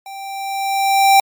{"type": "tone with level ramp", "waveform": "square", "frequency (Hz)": 784, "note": "G5", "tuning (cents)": 0, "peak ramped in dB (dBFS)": [-31, -7], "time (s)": [0.06, 1.2], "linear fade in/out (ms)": 2, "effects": ["MP3 96 kbps"]}